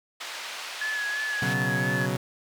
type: band-pass noise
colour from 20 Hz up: white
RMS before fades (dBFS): -37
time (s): 0.2-1.54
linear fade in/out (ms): 10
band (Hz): 730 to 3900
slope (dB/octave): 12
type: tone with vibrato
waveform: sine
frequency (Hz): 1700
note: G#6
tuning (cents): +40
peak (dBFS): -27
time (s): 0.81-2.06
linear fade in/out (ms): 5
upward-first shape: sine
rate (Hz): 2.9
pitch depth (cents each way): 37
type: chord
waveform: sawtooth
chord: B suspended second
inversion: none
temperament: equal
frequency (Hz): 123.47 / 138.59 / 185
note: B2 / C#3 / F#3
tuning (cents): 0 / 0 / 0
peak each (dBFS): -26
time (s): 1.42-2.17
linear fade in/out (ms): 5
effects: none